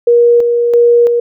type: tone with tremolo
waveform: sine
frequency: 475.2 Hz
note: A#4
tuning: 33 cents sharp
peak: -4 dBFS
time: 0.07-1.2 s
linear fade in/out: 5 ms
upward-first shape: square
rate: 1.5 Hz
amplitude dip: 40%
effects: none